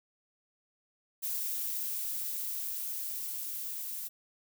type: noise with level ramp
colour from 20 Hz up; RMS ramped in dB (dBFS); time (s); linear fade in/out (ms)
violet; -34 to -39; 1.22-4.09; 20
effects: none